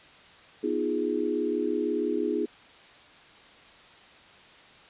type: chord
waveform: sine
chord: F half-diminished seventh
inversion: second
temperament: equal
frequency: 246.9 / 311.1 / 349.2 / 415.3 Hz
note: Cb4 / Eb4 / F4 / Ab4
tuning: 0 / 0 / 0 / 0 cents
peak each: -33 / -30 / -31 / -29 dBFS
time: 0.63-2.46 s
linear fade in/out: 10 ms
effects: white hiss -52 dBFS RMS until 4.89 s + resampled to 8000 Hz